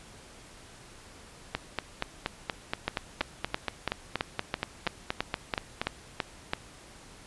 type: two click trains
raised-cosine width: 0.3 ms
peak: -12 / -11 dBFS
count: 19 / 12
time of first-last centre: 1.55-5.815 / 2.88-6.534 s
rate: 4.22 / 3.01 Hz
effects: pink hiss -51 dBFS RMS until 7.26 s + resampled to 24000 Hz